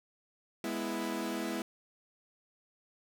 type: chord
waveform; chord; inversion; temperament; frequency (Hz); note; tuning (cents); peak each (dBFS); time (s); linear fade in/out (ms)
sawtooth; E major; first; equal; 207.7 / 246.9 / 329.6; G#3 / B3 / E4; 0 / 0 / 0; -35 / -35 / -33; 0.64-1.62; 2
effects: none